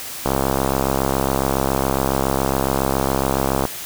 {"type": "click train", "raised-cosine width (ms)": 1, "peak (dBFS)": -4, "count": 229, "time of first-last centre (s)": [0.26, 3.653], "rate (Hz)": 67.2, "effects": ["white hiss -31 dBFS RMS until 3.85 s"]}